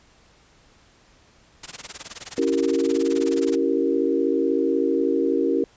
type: noise with tremolo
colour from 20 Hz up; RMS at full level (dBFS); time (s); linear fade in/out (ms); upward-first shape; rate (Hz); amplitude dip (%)
white; -32; 1.63-3.56; 5; sine; 19; 100
type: chord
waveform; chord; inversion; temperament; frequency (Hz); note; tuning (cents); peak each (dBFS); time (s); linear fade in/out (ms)
sine; C# diminished seventh; none; equal with one note detuned; 277.2 / 329.6 / 385.7 / 466.2; C#4 / E4 / G4 / Bb4; 0 / 0 / -28 / 0; -24; 2.38-5.64; 2
effects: pink hiss -56 dBFS RMS until 5.76 s + resampled to 16000 Hz